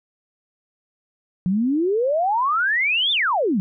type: exponential two-way sweep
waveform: sine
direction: up then down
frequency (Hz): 174.61 to 3644 to 174.61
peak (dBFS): -17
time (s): 1.46-3.6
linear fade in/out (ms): 0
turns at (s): 3.12
effects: none